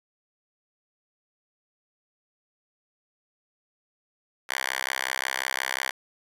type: tone with high-pass filter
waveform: 5% pulse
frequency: 65.6 Hz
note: C2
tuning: 5 cents sharp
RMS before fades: -30 dBFS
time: 4.49-5.91 s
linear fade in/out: 5 ms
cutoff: 1400 Hz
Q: 1.9
effects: resampled to 32000 Hz